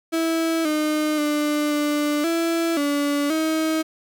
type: tone with pitch steps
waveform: 35% pulse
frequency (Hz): 327.2 / 305.3 / 297.6 / 295.4 / 332.8 / 287.4 / 317.1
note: E4 / D#4 / D4 / D4 / E4 / D4 / D#4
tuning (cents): -13 / -33 / +23 / +10 / +17 / -37 / +33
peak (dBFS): -18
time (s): 0.12-3.83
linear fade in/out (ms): 20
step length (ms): 530
effects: none